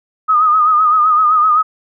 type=tone with vibrato; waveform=sine; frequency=1244.5 Hz; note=D#6; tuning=in tune; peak=-8 dBFS; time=0.28-1.63 s; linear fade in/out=20 ms; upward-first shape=sine; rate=7.8 Hz; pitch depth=59 cents each way; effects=none